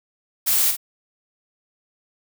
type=noise with echo; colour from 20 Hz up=blue; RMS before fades=-19 dBFS; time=0.46-0.72 s; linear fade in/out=20 ms; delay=49 ms; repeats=1; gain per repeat=-7 dB; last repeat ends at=0.769 s; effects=none